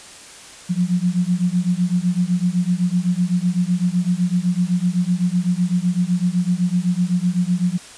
sine beating tone pair, 174.61 / 182.51 Hz, F3 / F#3, 0 / -23 cents, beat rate 7.9 Hz, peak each -19 dBFS, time 0.69-7.78 s, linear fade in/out 20 ms, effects white hiss -40 dBFS RMS until 7.97 s + resampled to 22050 Hz

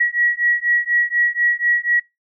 sine beating tone pair, 1916 / 1920.1 Hz, A#6 / B6, +47 / -49 cents, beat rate 4.1 Hz, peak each -18 dBFS, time 0-2 s, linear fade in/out 10 ms, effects noise-tail reverb RT60 0.2 s tail -24 dB re dry

